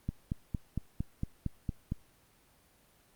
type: click train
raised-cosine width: 5 ms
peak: -20 dBFS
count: 9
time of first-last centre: 0.09-1.921 s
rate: 4.37 Hz
effects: pink hiss -65 dBFS RMS until 3.15 s + Opus 24 kbps